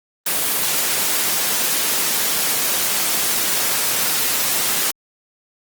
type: high-pass noise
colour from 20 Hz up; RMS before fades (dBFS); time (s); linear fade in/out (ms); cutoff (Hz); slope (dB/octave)
white; -19; 0.26-4.91; 5; 150; 12
effects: Opus 24 kbps